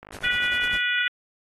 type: click train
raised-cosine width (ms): 0.5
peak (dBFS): -26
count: 38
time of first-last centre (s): 0.03-0.755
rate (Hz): 51
type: noise with tremolo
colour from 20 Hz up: pink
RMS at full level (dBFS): -39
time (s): 0.12-0.81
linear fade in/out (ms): 2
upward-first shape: triangle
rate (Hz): 10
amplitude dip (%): 100
type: harmonic tone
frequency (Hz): 488.9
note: B4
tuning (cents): -18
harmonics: 3 / 4 / 5 / 6 / 7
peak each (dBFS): -25 / -27 / -29 / -31 / -32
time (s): 0.24-1.08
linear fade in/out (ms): 2
effects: AAC 32 kbps